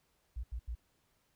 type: tone bursts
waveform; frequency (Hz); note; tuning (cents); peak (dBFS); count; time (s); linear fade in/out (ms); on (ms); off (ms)
sine; 58.6; A#1; +10; -36; 3; 0.36-0.752; 10; 76; 82
effects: pink hiss -75 dBFS RMS until 1.35 s